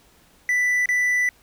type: tone with dropouts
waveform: triangle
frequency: 1980 Hz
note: B6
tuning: 4 cents sharp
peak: -16 dBFS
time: 0.49-1.29 s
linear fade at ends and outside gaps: 1 ms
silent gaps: 0.858-0.889 s
effects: pink hiss -56 dBFS RMS until 1.42 s